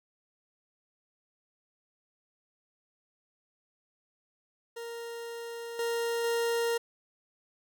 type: tone with level steps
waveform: 40% pulse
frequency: 466.2 Hz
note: A#4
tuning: in tune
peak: -37 / -28 / -26 dBFS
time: 4.76-6.78 s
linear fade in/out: 10 ms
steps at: 5.79 / 6.24 s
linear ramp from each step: 2 ms
effects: none